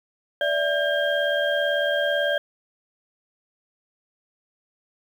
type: tone cluster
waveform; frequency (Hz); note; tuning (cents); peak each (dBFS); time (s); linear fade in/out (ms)
sine; 583 / 661 / 1602 / 3214; D5 / E5 / G6 / G7; -13 / +5 / +37 / +43; -23 / -28 / -25 / -30; 0.41-2.38; 2
effects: 8-bit